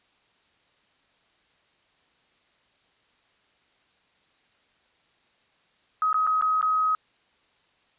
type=tone with dropouts; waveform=sine; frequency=1266 Hz; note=D#6; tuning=30 cents sharp; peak=-20 dBFS; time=6.02-6.95 s; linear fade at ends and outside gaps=1 ms; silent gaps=6.129-6.143 / 6.267-6.273 / 6.412-6.423 / 6.613-6.627 s; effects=white hiss -65 dBFS RMS until 7.98 s + resampled to 8000 Hz